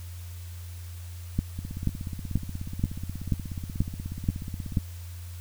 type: two click trains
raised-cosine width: 5 ms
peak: -11 / -22 dBFS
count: 8 / 54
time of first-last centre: 1.39-4.772 / 1.59-4.783 s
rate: 2.07 / 16.6 Hz
effects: added 87 Hz sine -37 dBFS peak until 5.4 s + white hiss -51 dBFS RMS until 5.4 s